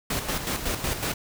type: noise with tremolo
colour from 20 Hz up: pink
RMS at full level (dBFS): -27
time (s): 0.1-1.14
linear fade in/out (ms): 5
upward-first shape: square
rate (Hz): 5.4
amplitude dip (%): 55
effects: none